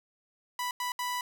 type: tone bursts at uneven times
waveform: sawtooth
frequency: 987.8 Hz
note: B5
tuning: in tune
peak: -27 dBFS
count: 3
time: 0.59-0.71 / 0.8-0.92 / 0.99-1.21 s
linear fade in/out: 2 ms
effects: none